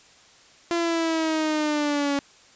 sawtooth linear sweep, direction down, 342.4 to 279.8 Hz, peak -18 dBFS, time 0.71-2.19 s, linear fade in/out 0 ms, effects white hiss -53 dBFS RMS until 2.55 s + resampled to 16000 Hz

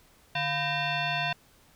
sine tone with frequency modulation, 1000 Hz, B5, 21 cents sharp, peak -26 dBFS, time 0.35-1.33 s, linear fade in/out 5 ms, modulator 851 Hz, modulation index 3.1, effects pink hiss -60 dBFS RMS until 1.75 s

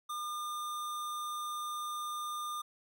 square tone, 1206 Hz, D6, 46 cents sharp, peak -37 dBFS, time 0.09-2.62 s, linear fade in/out 10 ms, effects none

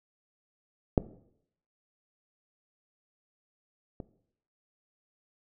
clicks, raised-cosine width 2 ms, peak -7 / -25 dBFS, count 2, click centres 0.978 / 4.002 s, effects noise-tail reverb RT60 0.7 s tail -17 dB re dry

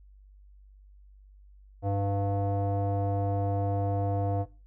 square tone with low-pass filter, 99.6 Hz, G2, 28 cents sharp, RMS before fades -28 dBFS, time 1.82-4.46 s, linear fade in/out 50 ms, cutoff 650 Hz, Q 4.6, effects noise-tail reverb RT60 0.3 s tail -18 dB re dry + added 49 Hz sine -51 dBFS peak until 4.66 s

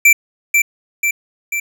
square tone with echo, 2342 Hz, D7, 5 cents flat, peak -6 dBFS, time 0.05-0.13 s, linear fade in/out 5 ms, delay 490 ms, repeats 3, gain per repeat -4 dB, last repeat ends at 1.6 s, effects none

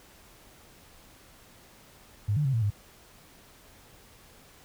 sine tone with pitch steps, 103.2 / 148.9 / 134.4 / 113.8 / 102.6 Hz, G#2 / D3 / C3 / A#2 / G#2, -10 / +24 / +47 / -41 / -21 cents, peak -23 dBFS, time 2.28-2.705 s, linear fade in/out 10 ms, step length 85 ms, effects pink hiss -55 dBFS RMS until 4.64 s

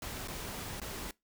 pink noise with dropouts, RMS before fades -41 dBFS, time 0.02-1.11 s, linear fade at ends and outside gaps 2 ms, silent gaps 0.276-0.282 / 0.8-0.816 s, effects noise-tail reverb RT60 0.2 s tail -23 dB re dry

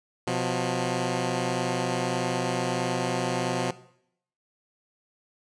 10% pulse tone pair together, 126 / 178.2 Hz, B2 / F3, +35 / +35 cents, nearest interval tritone, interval 600 cents, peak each -20 dBFS, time 0.27-3.71 s, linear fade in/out 5 ms, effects noise-tail reverb RT60 0.7 s tail -17 dB re dry + resampled to 22050 Hz

